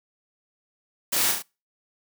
white noise with echo, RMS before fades -24 dBFS, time 1.12-1.32 s, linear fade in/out 10 ms, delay 35 ms, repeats 3, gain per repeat -4 dB, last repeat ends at 1.425 s, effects noise-tail reverb RT60 0.3 s tail -26 dB re dry + high-pass 150 Hz 12 dB/octave

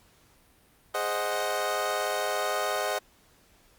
25% pulse chord, Ab dominant seventh, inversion none, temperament equal, 415.3 / 523.3 / 622.3 / 740 Hz, Ab4 / C5 / Eb5 / Gb5, 0 / 0 / 0 / 0 cents, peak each -31 / -30 / -27 / -29 dBFS, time 0.94-2.99 s, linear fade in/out 10 ms, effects pink hiss -61 dBFS RMS until 3.78 s + Opus 48 kbps

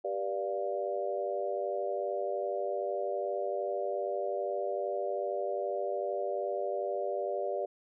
sine chord, G dominant seventh, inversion none, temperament equal with one note detuned, 392 / 484.8 / 587.3 / 698.5 Hz, G4 / B4 / D5 / F5, 0 / -32 / 0 / 0 cents, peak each -36 / -38 / -34 / -38 dBFS, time 0.04-7.66 s, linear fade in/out 10 ms, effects none

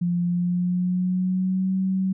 sine tone with pitch glide, 174.61 to 189.32 Hz, F3 to F#3, 0 to +40 cents, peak -20 dBFS, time 0.01-2.13 s, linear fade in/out 10 ms, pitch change +140 cents, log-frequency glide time 0.24-1.74 s, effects none

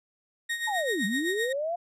35% pulse tone with tremolo, 1864.7 Hz, A#6, in tune, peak -25 dBFS, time 0.49-1.53 s, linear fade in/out 10 ms, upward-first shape sine, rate 7.8 Hz, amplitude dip 65%
sine linear two-way sweep, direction down then up, 897 to 185 to 708 Hz, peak -27 dBFS, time 0.67-1.76 s, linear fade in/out 10 ms, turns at 1.05 s
effects low-pass 11000 Hz 12 dB/octave

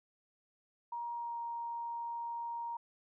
sine tone with pitch glide, 945 to 936.8 Hz, A#5 to A#5, +23 to +8 cents, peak -37 dBFS, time 0.92-2.77 s, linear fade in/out 5 ms, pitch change -15 cents, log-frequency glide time 1.13-1.39 s, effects none

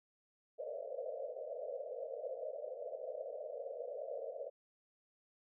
pink band-pass noise, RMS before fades -44 dBFS, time 0.58-4.5 s, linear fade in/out 20 ms, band 470 to 650 Hz, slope 96 dB/octave, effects none

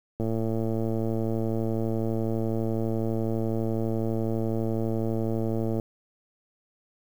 click train, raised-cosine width 2 ms, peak -16 dBFS, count 628, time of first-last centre 0.2-5.798 s, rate 112 Hz, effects 8-bit

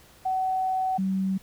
sine tone pair in turn, 753 / 190.99 Hz, F#5 / G3, +30 / -45 cents, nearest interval 2 octaves, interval 2375 cents, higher first, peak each -23 dBFS, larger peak neither, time 0.25-0.98 / 0.98-1.38 s, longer first, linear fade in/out 10 ms, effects pink hiss -54 dBFS RMS until 1.42 s

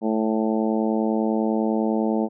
harmonic tone, 110 Hz, A2, in tune, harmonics 2 / 3 / 4 / 5 / 6 / 7 / 8, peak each -22 / -26 / -28 / -30 / -32 / -33 / -34 dBFS, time 0.01-2.29 s, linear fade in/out 50 ms, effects none

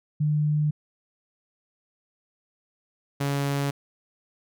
sine / sawtooth tone pair in turn, 150.3 / 140.73 Hz, D3 / C#3, +40 / +27 cents, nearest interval minor second, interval 113 cents, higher first, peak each -20 dBFS, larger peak neither, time 0.2-0.71 / 3.2-3.71 s, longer neither, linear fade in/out 10 ms, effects none

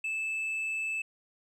sine tone with tanh clipping, 2625 Hz, E7, 8 cents flat, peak -31 dBFS, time 0.04-1.02 s, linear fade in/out 5 ms, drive 3 dB, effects none

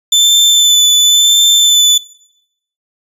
30% pulse tone with vibrato, 3520 Hz, A7, in tune, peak -3 dBFS, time 0.12-1.98 s, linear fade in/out 5 ms, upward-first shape sine, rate 0.94 Hz, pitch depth 17 cents each way, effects noise-tail reverb RT60 0.8 s tail -21 dB re dry + resampled to 32000 Hz

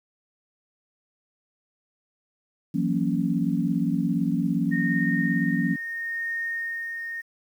sine chord, F# dominant seventh, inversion third, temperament equal with one note detuned, 167.5 / 185 / 233.1 / 277.2 Hz, E3 / F#3 / A#3 / C#4, +28 / 0 / 0 / 0 cents, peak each -27 dBFS, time 2.74-5.76 s, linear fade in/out 10 ms
sine tone with tremolo, 1844 Hz, A#6, 19 cents flat, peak -26 dBFS, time 4.71-7.22 s, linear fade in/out 20 ms, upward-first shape sine, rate 0.75 Hz, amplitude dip 40%
effects 9-bit

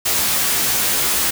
white noise with comb filter, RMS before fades -18 dBFS, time 0.05-1.31 s, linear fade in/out 10 ms, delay 15 ms, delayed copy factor +1, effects none

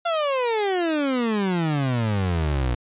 30% pulse exponential sweep, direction down, 698.5 to 58.7 Hz, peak -18 dBFS, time 0.05-2.75 s, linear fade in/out 10 ms, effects resampled to 8000 Hz

